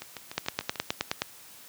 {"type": "two click trains", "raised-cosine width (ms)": 0.2, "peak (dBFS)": [-20, -9], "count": [7, 9], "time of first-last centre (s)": [[0.02, 0.905], [0.38, 1.219]], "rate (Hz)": [6.78, 9.53], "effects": ["white hiss -50 dBFS RMS until 1.68 s", "high-pass 80 Hz 12 dB/octave"]}